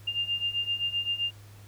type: beating tone pair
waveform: sine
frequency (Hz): 2799 / 2806.7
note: F7 / F7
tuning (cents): +3 / +8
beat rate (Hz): 7.7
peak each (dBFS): -32 / -29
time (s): 0.07-1.31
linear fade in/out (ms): 10
effects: added 102 Hz sine -47 dBFS peak until 1.67 s + pink hiss -56 dBFS RMS until 1.67 s